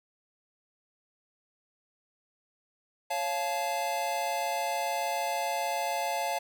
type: chord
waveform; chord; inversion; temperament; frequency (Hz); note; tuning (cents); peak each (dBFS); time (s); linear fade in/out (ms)
square; Db augmented; none; just; 554.4 / 693 / 866.2; Db5 / F5 / A5; 0 / -14 / -27; -37 / -33 / -33; 3.1-6.39; 10
effects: 10-bit